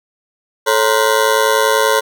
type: ring-modulated tone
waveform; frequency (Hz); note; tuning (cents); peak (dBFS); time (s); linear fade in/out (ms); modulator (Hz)
20% pulse; 493.9; B4; 0; -3; 0.66-2.01; 20; 55.2
effects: none